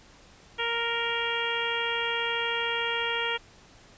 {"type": "harmonic tone", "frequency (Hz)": 466.2, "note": "A#4", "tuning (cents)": 0, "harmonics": [1, 2, 3, 4, 5, 6, 7], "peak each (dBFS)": [-34, -34, -34, -34, -34, -34, -34], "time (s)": [0.58, 3.38], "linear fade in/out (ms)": 20, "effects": ["pink hiss -54 dBFS RMS until 3.97 s", "resampled to 16000 Hz"]}